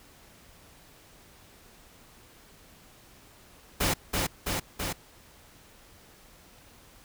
pink noise with echo, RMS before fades -26 dBFS, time 3.8-3.94 s, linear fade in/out 10 ms, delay 330 ms, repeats 3, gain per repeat -2 dB, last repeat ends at 4.93 s, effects pink hiss -55 dBFS RMS until 7.04 s

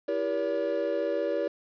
triangle chord, E diminished seventh, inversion none, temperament just, 329.6 / 395.6 / 474.7 / 569.6 Hz, E4 / G4 / Bb4 / Db5, 0 / +16 / +31 / +47 cents, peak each -32 / -32 / -30 / -27 dBFS, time 0.08-1.48 s, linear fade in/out 5 ms, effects resampled to 11025 Hz + 9-bit

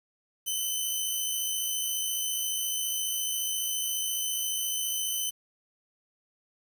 10% pulse tone with amplitude modulation, 3038 Hz, F#7, 45 cents sharp, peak -19 dBFS, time 0.46-5.31 s, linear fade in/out 20 ms, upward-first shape sine, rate 54.5 Hz, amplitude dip 25%, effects 9-bit

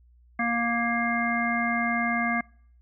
harmonic tone, 234.7 Hz, A#3, 12 cents sharp, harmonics 1 / 3 / 5 / 7 / 9, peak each -28 / -30 / -32 / -31 / -29 dBFS, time 0.39-2.41 s, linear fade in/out 5 ms, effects noise-tail reverb RT60 0.6 s tail -26 dB re dry + added 60 Hz sine -54 dBFS peak until 2.81 s

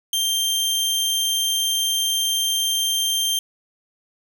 sawtooth tone, 3163 Hz, G7, 15 cents sharp, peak -16 dBFS, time 0.13-3.39 s, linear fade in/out 2 ms, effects none

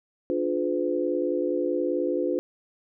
sine chord, D diminished seventh, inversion none, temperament just, 293.7 / 352.4 / 422.9 / 507.5 Hz, D4 / F4 / Ab4 / Cb5, 0 / +16 / +31 / +47 cents, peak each -29 / -27 / -33 / -28 dBFS, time 0.3-2.39 s, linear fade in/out 0 ms, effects none

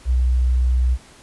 sine tone, 62.5 Hz, B1, 21 cents sharp, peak -14 dBFS, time 0.05-0.98 s, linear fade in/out 50 ms, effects pink hiss -47 dBFS RMS until 1.22 s + resampled to 24000 Hz

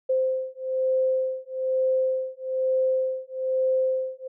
sine beating tone pair, 520 / 521.1 Hz, C5 / C5, -11 / -7 cents, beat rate 1.1 Hz, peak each -25 dBFS, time 0.09-4.28 s, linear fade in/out 10 ms, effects none

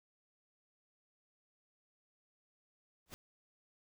pink noise with exponential growth, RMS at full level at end -44 dBFS, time 3.06-3.14 s, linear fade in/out 0 ms, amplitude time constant 16 ms, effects none

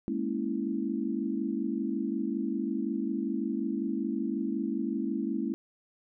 sine chord, A# half-diminished seventh, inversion third, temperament equal, 207.7 / 233.1 / 277.2 / 329.6 Hz, G#3 / A#3 / C#4 / E4, 0 / 0 / 0 / 0 cents, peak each -34 dBFS, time 0.08-5.54 s, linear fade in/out 0 ms, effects none

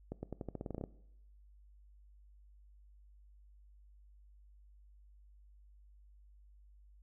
accelerating click train, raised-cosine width 2 ms, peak -27 dBFS, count 13, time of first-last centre 0.12-0.839 s, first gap 110 ms, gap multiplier 0.88, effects noise-tail reverb RT60 0.8 s tail -19 dB re dry + added 50 Hz sine -58 dBFS peak until 7.02 s

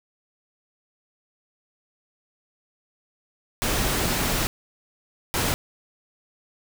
pink noise bursts at uneven times, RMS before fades -24 dBFS, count 2, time 3.62-4.47 / 5.34-5.54 s, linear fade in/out 0 ms, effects none

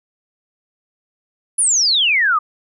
sine exponential sweep, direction down, 10350 to 1174.7 Hz, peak -12 dBFS, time 1.58-2.39 s, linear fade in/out 10 ms, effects none

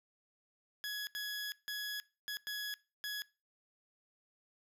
20% pulse tone bursts at uneven times, 1680 Hz, G#6, 19 cents sharp, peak -33 dBFS, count 6, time 0.84-1.07 / 1.15-1.52 / 1.68-2 / 2.28-2.37 / 2.47-2.74 / 3.04-3.22 s, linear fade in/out 0 ms, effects noise-tail reverb RT60 0.3 s tail -21 dB re dry

